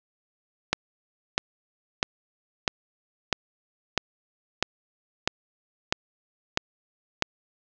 click train, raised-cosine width 0.2 ms, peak -3 dBFS, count 11, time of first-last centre 0.73-7.224 s, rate 1.54 Hz, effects low-pass 6000 Hz 12 dB/octave

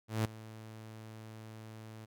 sawtooth tone with ADSR envelope, 110 Hz, A2, in tune, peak -24 dBFS, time 0.08-2.06 s, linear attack 170 ms, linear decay 8 ms, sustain -19 dB, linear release 17 ms, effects none

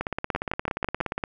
two click trains, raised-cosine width 0.5 ms, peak -11 / -12 dBFS, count 5 / 22, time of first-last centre 0.35-1.01 / 0.01-1.238 s, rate 6.06 / 17.1 Hz, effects none

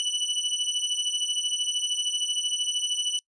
sawtooth beating tone pair, 2960 / 2973 Hz, F#7 / F#7, 0 / +8 cents, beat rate 13 Hz, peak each -25 dBFS, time 0-3.19 s, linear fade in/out 0 ms, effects noise-tail reverb RT60 0.1 s tail -24 dB re dry + resampled to 22050 Hz

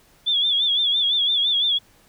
sine tone with vibrato, 3433 Hz, A7, 43 cents flat, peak -17 dBFS, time 0.26-1.79 s, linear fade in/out 20 ms, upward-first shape sine, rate 5.9 Hz, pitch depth 83 cents each way, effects pink hiss -56 dBFS RMS until 2.08 s

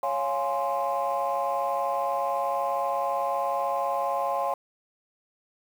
sine chord, Db major seventh, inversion none, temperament equal, 554.4 / 698.5 / 830.6 / 1046.5 Hz, Db5 / F5 / Ab5 / C6, 0 / 0 / 0 / 0 cents, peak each -29 dBFS, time 0.03-4.54 s, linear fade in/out 2 ms, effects tanh soft clip ceiling -18 dBFS + 8-bit

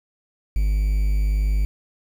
triangle tone with quantisation, 50.9 Hz, G#1, 34 cents flat, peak -15 dBFS, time 0.56-1.65 s, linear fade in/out 0 ms, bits 7, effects none

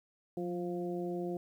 harmonic tone with a mistuned harmonic, 175.3 Hz, F3, 7 cents sharp, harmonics 1 / 2 / 3 / 4, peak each -39 / -36 / -44 / -45 dBFS, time 0.37-1.37 s, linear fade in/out 2 ms, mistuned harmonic 1, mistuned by +33 cents, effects 11-bit

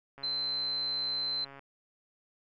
click train, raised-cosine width 0.5 ms, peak -34 dBFS, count 196, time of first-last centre 0.18-1.593 s, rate 138 Hz
sine tone, 4081 Hz, C8, 44 cents flat, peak -30 dBFS, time 0.23-1.45 s, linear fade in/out 10 ms
effects none

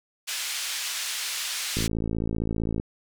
pink band-pass noise, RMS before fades -31 dBFS, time 0.27-1.88 s, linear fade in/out 20 ms, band 2400 to 10000 Hz, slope 12 dB/octave
click train, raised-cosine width 3 ms, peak -15 dBFS, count 58, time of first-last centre 1.77-2.799 s, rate 55.4 Hz
effects none

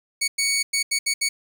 15% pulse tone bursts at uneven times, 2236 Hz, C#7, 14 cents sharp, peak -13 dBFS, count 6, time 0.21-0.28 / 0.38-0.63 / 0.73-0.83 / 0.91-0.99 / 1.06-1.14 / 1.21-1.29 s, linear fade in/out 10 ms, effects 8-bit

